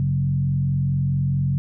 sine tone with frequency modulation, 137.4 Hz, C#3, 15 cents flat, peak -18 dBFS, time 0-1.58 s, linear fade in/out 0 ms, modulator 44.6 Hz, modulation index 0.73, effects none

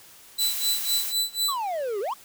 blue noise, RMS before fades -30 dBFS, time 0.38-1.14 s, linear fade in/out 50 ms
sawtooth tone with tremolo, 3984 Hz, B7, 14 cents sharp, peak -18 dBFS, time 0.38-1.58 s, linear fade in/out 10 ms, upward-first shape sine, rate 4 Hz, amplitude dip 95%
triangle exponential two-way sweep, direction down then up, 1194 to 380.5 to 1194 Hz, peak -24 dBFS, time 1.48-2.14 s, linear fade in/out 10 ms, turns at 2 s
effects white hiss -50 dBFS RMS until 2.24 s

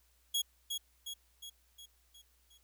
sawtooth tone with echo, 3322 Hz, G#7, in tune, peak -27 dBFS, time 0.34-0.42 s, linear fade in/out 10 ms, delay 360 ms, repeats 6, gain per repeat -5 dB, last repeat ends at 2.58 s, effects added 60 Hz sine -70 dBFS peak until 2.63 s + white hiss -72 dBFS RMS until 2.63 s

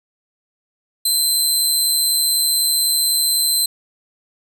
20% pulse tone, 4088 Hz, C8, 41 cents flat, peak -9 dBFS, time 1.05-3.66 s, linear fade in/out 5 ms, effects none

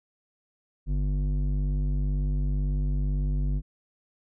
square tone with low-pass filter, 49 Hz, G1, in tune, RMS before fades -26 dBFS, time 0.86-3.62 s, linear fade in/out 50 ms, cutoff 190 Hz, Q 1.3, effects none

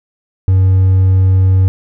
triangle tone with hard clipping, 94.3 Hz, F#2, 33 cents sharp, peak -7 dBFS, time 0.48-1.68 s, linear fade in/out 0 ms, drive 5 dB, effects none

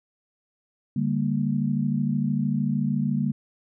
sine chord, G minor, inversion second, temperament equal with one note detuned, 146.83 / 199.77 / 233.1 Hz, D3 / G3 / Bb3, 0 / +33 / 0 cents, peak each -26 dBFS, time 0.96-3.32 s, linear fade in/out 5 ms, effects none

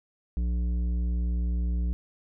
sine tone with tanh clipping, 59.6 Hz, A#1, 39 cents sharp, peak -26 dBFS, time 0.37-1.93 s, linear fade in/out 0 ms, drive 10 dB, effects none

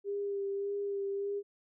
sine tone with vibrato, 400 Hz, G4, 35 cents sharp, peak -32 dBFS, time 0.04-1.43 s, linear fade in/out 50 ms, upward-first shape sine, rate 1.7 Hz, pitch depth 19 cents each way, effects none

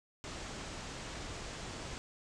pink low-pass noise, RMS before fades -44 dBFS, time 0.24-1.98 s, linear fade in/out 0 ms, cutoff 8200 Hz, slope 48 dB/octave, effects none

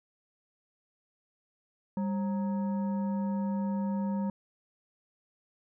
sine tone with frequency modulation, 198.2 Hz, G3, 19 cents sharp, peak -28 dBFS, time 1.97-4.3 s, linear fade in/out 2 ms, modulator 733 Hz, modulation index 0.46, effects none

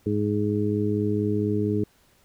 harmonic tone, 104.3 Hz, G#2, 8 cents sharp, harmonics 1 / 2 / 3 / 4, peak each -27 / -27 / -27 / -27 dBFS, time 0.06-1.84 s, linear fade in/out 5 ms, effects pink hiss -61 dBFS RMS until 2.24 s

